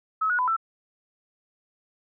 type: tone with pitch steps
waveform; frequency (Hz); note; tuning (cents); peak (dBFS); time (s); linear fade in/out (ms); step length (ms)
sine; 1287 / 1457 / 1003 / 1331; E6 / F#6 / B5 / E6; -42 / -27 / +26 / +16; -21; 0.21-0.566; 10; 89
effects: none